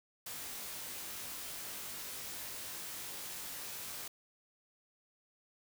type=noise with comb filter; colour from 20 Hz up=white; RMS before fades=-44 dBFS; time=0.26-4.08 s; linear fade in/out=5 ms; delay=20 ms; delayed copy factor=+0.6; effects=none